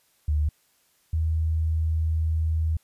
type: tone pair in turn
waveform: sine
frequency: 75 / 79.93 Hz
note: D2 / D#2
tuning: +37 / +47 cents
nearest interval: minor second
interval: 110 cents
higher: second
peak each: -20 / -21 dBFS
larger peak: first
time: 0.28-0.49 / 1.13-2.77 s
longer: second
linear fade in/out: 5 ms
effects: white hiss -65 dBFS RMS until 2.83 s + resampled to 32000 Hz